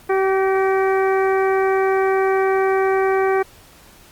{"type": "harmonic tone with a mistuned harmonic", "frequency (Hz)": 384.3, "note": "G4", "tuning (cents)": -34, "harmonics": [1, 2, 3, 4, 5, 6], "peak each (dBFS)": [-16, -22, -26, -28, -30, -32], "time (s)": [0.09, 3.43], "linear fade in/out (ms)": 10, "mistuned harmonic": 5, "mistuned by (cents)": -27, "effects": ["pink hiss -47 dBFS RMS until 4.11 s", "Opus 48 kbps"]}